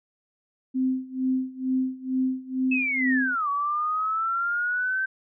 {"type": "tone with tremolo", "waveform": "sine", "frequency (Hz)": 259.4, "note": "C4", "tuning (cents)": -15, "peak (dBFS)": -20, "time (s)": [0.74, 3.36], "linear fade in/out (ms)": 20, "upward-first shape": "sine", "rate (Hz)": 2.2, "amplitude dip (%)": 90}
{"type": "linear two-way sweep", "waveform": "sine", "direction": "down then up", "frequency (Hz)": [2628, 1126, 1557], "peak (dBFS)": -23, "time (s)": [2.71, 5.06], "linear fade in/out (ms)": 10, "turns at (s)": 3.49}
{"effects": []}